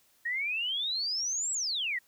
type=exponential two-way sweep; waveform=sine; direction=up then down; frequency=1843 to 7870 to 1843 Hz; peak=-29 dBFS; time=0.25-1.99 s; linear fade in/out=10 ms; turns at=1.52 s; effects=white hiss -66 dBFS RMS until 2.07 s